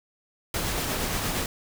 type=noise with tremolo; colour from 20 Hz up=pink; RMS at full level=-27 dBFS; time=0.54-1.46 s; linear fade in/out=2 ms; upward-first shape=triangle; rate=8.6 Hz; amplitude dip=30%; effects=none